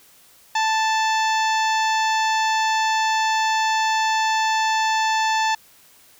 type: harmonic tone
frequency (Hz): 880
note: A5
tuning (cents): 0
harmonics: 1 / 2 / 3 / 4 / 5 / 6 / 7 / 8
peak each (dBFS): -19 / -25 / -29 / -31 / -33 / -35 / -36 / -37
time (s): 0.55-5.55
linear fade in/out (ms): 5
effects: white hiss -52 dBFS RMS until 6.19 s